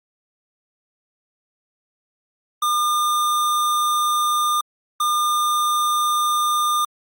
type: tone pair in turn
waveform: square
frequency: 1206 / 1206 Hz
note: D6 / D6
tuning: +46 / +46 cents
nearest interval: unison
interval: 0 cents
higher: neither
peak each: -18 dBFS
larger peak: neither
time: 2.62-4.61 / 5-6.85 s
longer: first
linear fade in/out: 5 ms
effects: Opus 48 kbps